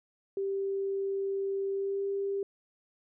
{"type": "tone with pitch glide", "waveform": "sine", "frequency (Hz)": [392, 396.1], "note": ["G4", "G4"], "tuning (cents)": [0, 18], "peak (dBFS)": -29, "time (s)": [0.37, 2.43], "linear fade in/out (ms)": 2, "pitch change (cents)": 18, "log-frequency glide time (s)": [1.72, 2.04], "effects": []}